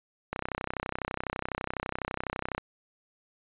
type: click train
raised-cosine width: 0.5 ms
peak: -16 dBFS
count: 73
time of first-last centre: 0.33-2.58 s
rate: 32 Hz
effects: resampled to 8000 Hz